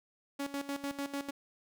sawtooth tone with tremolo, 280.4 Hz, C#4, 20 cents sharp, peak -30 dBFS, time 0.39-1.31 s, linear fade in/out 10 ms, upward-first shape square, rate 6.7 Hz, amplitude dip 75%, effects none

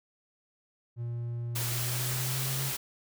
triangle tone with pitch glide, 118.5 to 133.78 Hz, A#2 to C3, +29 to +39 cents, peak -30 dBFS, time 0.96-2.73 s, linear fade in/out 50 ms, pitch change +210 cents, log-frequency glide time 1.59-2.6 s
white noise, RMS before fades -34 dBFS, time 1.55-2.77 s, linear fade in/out 10 ms
effects none

